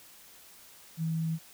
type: tone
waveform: sine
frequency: 162 Hz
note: E3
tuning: 30 cents flat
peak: -28 dBFS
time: 0.97-1.39 s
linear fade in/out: 50 ms
effects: white hiss -54 dBFS RMS until 1.53 s